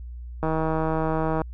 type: click train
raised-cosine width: 1 ms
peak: -12 dBFS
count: 158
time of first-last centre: 0.43-1.417 s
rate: 159 Hz
effects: added 60 Hz sine -34 dBFS peak until 1.53 s